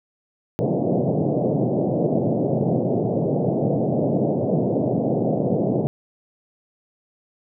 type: band-pass noise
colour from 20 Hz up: pink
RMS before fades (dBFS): -21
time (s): 0.59-5.87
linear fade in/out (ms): 0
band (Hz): 120 to 680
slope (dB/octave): 48
effects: none